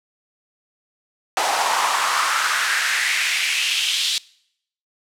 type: noise with high-pass filter sweep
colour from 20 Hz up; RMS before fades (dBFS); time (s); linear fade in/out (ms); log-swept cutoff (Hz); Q
pink; -20; 1.37-4.18; 0; 730 to 3600; 3.2
effects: noise-tail reverb RT60 0.7 s tail -23 dB re dry + low-pass 9000 Hz 12 dB/octave